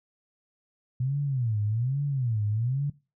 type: tone with vibrato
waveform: sine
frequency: 122.3 Hz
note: B2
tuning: 16 cents flat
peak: -24 dBFS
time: 1-2.9 s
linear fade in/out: 5 ms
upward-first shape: sine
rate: 1.2 Hz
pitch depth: 280 cents each way
effects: noise-tail reverb RT60 0.3 s tail -21 dB re dry